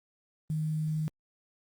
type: tone with quantisation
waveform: sine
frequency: 155.56 Hz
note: D#3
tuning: in tune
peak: -28 dBFS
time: 0.5-1.08 s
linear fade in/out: 0 ms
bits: 9
effects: Opus 24 kbps